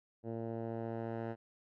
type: tone with low-pass filter sweep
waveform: 10% pulse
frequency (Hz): 114.3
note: A#2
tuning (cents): -34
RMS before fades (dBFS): -40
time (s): 0.23-1.36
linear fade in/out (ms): 50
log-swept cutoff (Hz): 520 to 1300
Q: 0.94
effects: none